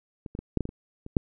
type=clicks; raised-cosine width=3 ms; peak=-24 / -22 / -22 / -10 / -14 / -19 / -27 / -26 / -7 dBFS; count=9; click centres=0.262 / 0.351 / 0.39 / 0.573 / 0.607 / 0.654 / 0.691 / 1.064 / 1.168 s; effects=none